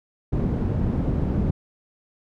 white low-pass noise, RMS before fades -23 dBFS, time 0.32-1.51 s, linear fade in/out 10 ms, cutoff 190 Hz, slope 12 dB/octave, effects none

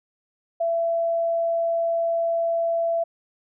sine tone, 670 Hz, E5, 28 cents sharp, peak -20 dBFS, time 0.6-3.04 s, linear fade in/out 10 ms, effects none

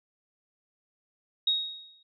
sine tone with exponential decay, 3764 Hz, A#7, 16 cents sharp, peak -20 dBFS, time 1.47-2.03 s, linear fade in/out 5 ms, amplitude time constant 120 ms, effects none

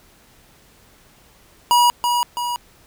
square tone with echo, 965 Hz, B5, 40 cents flat, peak -12 dBFS, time 1.71-1.9 s, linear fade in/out 0 ms, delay 330 ms, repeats 2, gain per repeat -5 dB, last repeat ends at 2.56 s, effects pink hiss -52 dBFS RMS until 2.86 s

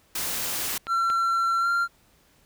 white noise, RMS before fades -29 dBFS, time 0.15-0.78 s, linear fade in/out 5 ms
clicks, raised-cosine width 0.3 ms, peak -19 dBFS, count 2, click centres 0.869 / 1.101 s
triangle tone with pitch glide, 1357 to 1384.7 Hz, E6 to F6, +50 to -15 cents, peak -19 dBFS, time 0.87-1.88 s, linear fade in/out 50 ms, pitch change +35 cents, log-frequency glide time 1.6-1.68 s
effects pink hiss -61 dBFS RMS until 2.45 s

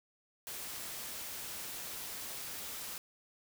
white noise, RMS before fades -43 dBFS, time 0.47-2.98 s, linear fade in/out 0 ms, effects none

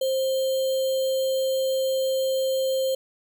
sine tone with sample-and-hold, 528 Hz, C5, 16 cents sharp, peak -21 dBFS, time 0.01-2.95 s, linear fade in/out 5 ms, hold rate 3675 Hz, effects none

